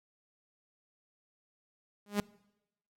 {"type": "tone with exponential growth", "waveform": "sawtooth", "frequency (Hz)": 205, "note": "G#3", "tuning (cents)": -22, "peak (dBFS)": -21, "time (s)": [2.06, 2.2], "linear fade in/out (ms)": 2, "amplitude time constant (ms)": 30, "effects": ["noise-tail reverb RT60 0.9 s tail -23 dB re dry", "AAC 48 kbps"]}